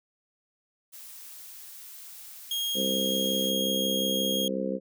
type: noise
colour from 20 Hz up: blue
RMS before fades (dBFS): -45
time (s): 0.92-3.51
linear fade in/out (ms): 20
type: tone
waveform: 40% pulse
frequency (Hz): 3261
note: G#7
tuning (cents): -32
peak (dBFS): -27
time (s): 2.51-4.48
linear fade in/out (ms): 2
type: harmonic tone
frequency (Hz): 65.6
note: C2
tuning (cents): +5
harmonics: 3 / 4 / 5 / 6 / 7 / 8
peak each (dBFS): -32 / -35 / -38 / -38 / -36 / -32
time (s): 2.74-4.8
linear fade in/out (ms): 50
effects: none